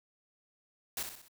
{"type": "noise with echo", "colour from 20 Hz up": "white", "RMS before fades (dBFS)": -36, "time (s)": [0.97, 1.03], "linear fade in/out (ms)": 2, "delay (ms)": 63, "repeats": 4, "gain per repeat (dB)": -6, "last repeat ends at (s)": 1.282, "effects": []}